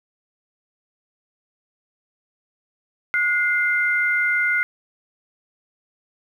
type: tone pair together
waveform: sine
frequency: 1447 / 2087 Hz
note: F#6 / C7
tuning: -39 / -5 cents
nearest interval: tritone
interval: 634 cents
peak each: -20 dBFS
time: 3.14-4.63 s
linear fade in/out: 0 ms
effects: 9-bit